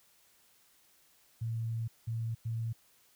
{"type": "tone bursts at uneven times", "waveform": "sine", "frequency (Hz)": 114, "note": "A#2", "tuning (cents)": -38, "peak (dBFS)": -32, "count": 3, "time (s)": [[1.41, 1.88], [2.07, 2.35], [2.45, 2.73]], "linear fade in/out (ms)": 10, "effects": ["white hiss -66 dBFS RMS until 3.15 s"]}